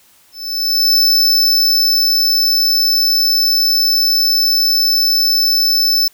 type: tone with ADSR envelope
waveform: square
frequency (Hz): 5274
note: E8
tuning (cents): 0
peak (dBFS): -9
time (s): 0.32-6.08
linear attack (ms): 620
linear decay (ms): 1200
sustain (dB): -2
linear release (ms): 4
effects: white hiss -50 dBFS RMS until 6.13 s